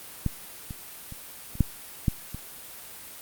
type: clicks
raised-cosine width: 5 ms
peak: -12 / -23 / -27 / -28 / -7 / -9 / -23 dBFS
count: 7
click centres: 0.263 / 0.708 / 1.123 / 1.554 / 1.607 / 2.082 / 2.346 s
effects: white hiss -43 dBFS RMS until 3.21 s + Opus 32 kbps